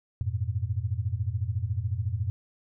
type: tone cluster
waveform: sine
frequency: 88.2 / 102.2 / 116.1 Hz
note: F2 / G#2 / A#2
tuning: +18 / -27 / -7 cents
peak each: -31 dBFS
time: 0.21-2.3 s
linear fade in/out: 0 ms
effects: none